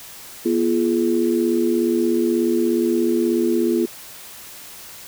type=tone cluster; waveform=sine; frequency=241.6 / 343.7 / 420.4 Hz; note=B3 / F4 / G#4; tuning=-38 / -28 / +21 cents; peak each=-21 / -18 / -24 dBFS; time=0.45-3.86 s; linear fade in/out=10 ms; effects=white hiss -39 dBFS RMS until 5.07 s